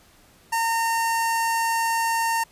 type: tone with notch filter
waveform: sawtooth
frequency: 914 Hz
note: A#5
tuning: 34 cents flat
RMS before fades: -23 dBFS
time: 0.52-2.44 s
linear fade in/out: 10 ms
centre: 3600 Hz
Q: 2
effects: pink hiss -55 dBFS RMS until 2.51 s + resampled to 32000 Hz